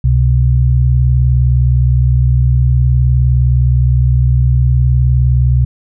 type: tone pair together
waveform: sine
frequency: 67.01 / 126.5 Hz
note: C2 / B2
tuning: +42 / +42 cents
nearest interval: major seventh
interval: 1100 cents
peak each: -10 dBFS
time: 0.04-5.65 s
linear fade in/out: 5 ms
effects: none